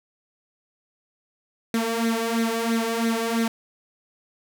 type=tone with flanger; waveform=sawtooth; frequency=228.5 Hz; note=A#3; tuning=34 cents flat; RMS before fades=-24 dBFS; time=1.74-3.48 s; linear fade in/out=2 ms; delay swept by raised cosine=0.49 to 2.69 ms; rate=3 Hz; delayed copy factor=+0.7; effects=none